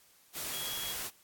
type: tone in noise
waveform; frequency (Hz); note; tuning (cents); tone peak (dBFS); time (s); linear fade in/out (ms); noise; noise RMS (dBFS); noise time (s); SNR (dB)
sine; 3322; G#7; 0; -39; 0.51-0.96; 50; white; -38; 0.33-1.11; -4
effects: white hiss -63 dBFS RMS until 1.23 s + AAC 64 kbps